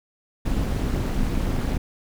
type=noise with amplitude modulation; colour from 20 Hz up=brown; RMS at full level=-20 dBFS; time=0.45-1.78 s; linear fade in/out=10 ms; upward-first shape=sine; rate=223 Hz; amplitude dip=75%; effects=none